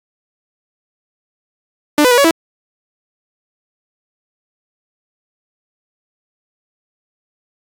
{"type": "tone with pitch steps", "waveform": "sawtooth", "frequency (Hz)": [296.7, 500, 484.9, 562, 328.4], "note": ["D4", "B4", "B4", "C#5", "E4"], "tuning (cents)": [18, 21, -32, 24, -6], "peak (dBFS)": -4, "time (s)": [1.98, 2.31], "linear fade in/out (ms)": 2, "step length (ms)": 66, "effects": ["AAC 64 kbps"]}